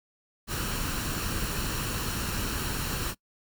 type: noise with comb filter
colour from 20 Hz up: pink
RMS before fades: -31 dBFS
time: 0.47-3.15 s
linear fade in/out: 50 ms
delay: 0.71 ms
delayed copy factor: +0.5
effects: noise-tail reverb RT60 0.1 s tail -23 dB re dry